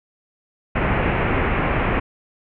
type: low-pass noise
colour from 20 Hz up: pink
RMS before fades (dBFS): -20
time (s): 0.75-2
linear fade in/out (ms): 10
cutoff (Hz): 2600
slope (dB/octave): 48
effects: none